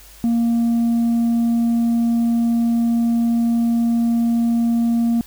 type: tone with tanh clipping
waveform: triangle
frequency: 233.1 Hz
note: A#3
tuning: in tune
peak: -15 dBFS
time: 0.24-5.21 s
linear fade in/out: 0 ms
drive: 7 dB
effects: added 50 Hz sine -45 dBFS peak until 5.26 s + white hiss -45 dBFS RMS until 5.26 s